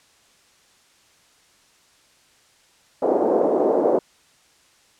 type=band-pass noise; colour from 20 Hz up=pink; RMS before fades=-19 dBFS; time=3.02-3.99 s; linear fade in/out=5 ms; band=350 to 640 Hz; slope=24 dB/octave; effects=white hiss -57 dBFS RMS until 4.99 s + low-pass 8000 Hz 12 dB/octave